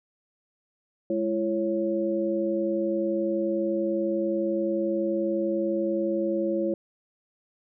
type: tone cluster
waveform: sine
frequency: 209.4 / 338.5 / 550 Hz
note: G#3 / E4 / C#5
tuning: +15 / +46 / -14 cents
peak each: -31 / -26 / -28 dBFS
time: 1.1-6.74 s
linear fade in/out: 2 ms
effects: none